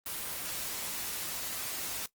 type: noise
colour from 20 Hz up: white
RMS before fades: -37 dBFS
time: 0.06-2.06 s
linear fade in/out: 2 ms
effects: noise-tail reverb RT60 0.1 s tail -18 dB re dry + Opus 24 kbps